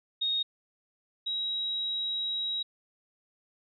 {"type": "tone pair in turn", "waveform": "sine", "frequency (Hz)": [3729, 3840], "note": ["A#7", "B7"], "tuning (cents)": [0, -49], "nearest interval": "minor second", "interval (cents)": 51, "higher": "second", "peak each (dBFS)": [-26, -29], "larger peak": "first", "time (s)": [[0.21, 0.43], [1.26, 2.63]], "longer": "second", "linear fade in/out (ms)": 10, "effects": []}